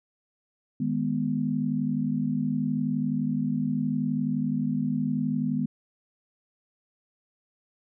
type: chord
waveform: sine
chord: G# minor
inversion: second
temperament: equal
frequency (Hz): 155.56 / 207.7 / 246.9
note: D#3 / G#3 / B3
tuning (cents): 0 / 0 / 0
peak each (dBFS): -30 / -29 / -27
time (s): 0.8-5.66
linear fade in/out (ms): 5
effects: none